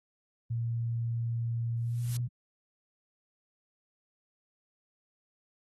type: tone with pitch glide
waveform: sine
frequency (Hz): 116.54 to 121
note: A#2 to B2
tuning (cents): 0 to -35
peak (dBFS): -29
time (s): 0.5-2.27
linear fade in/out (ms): 10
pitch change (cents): +65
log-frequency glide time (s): 1.79-2.12
type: noise with exponential growth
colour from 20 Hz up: blue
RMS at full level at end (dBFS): -37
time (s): 1.77-2.17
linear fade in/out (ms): 2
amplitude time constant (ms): 86
effects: AAC 32 kbps